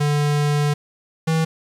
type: tone pair in turn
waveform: square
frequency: 146.83 / 161.01 Hz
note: D3 / E3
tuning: 0 / -40 cents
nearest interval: major second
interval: 160 cents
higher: second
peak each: -17 dBFS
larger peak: neither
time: 0-0.74 / 1.27-1.45 s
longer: first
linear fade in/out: 10 ms
effects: low-pass 10000 Hz 12 dB/octave + 8-bit